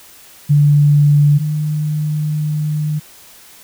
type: tone pair in turn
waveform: sine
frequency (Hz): 146 / 151.61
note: D3 / D#3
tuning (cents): -10 / -45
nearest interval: minor second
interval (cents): 65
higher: second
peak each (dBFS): -7 / -15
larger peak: first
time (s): 0.49-1.39 / 1.39-3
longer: second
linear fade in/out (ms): 20
effects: white hiss -42 dBFS RMS until 3.63 s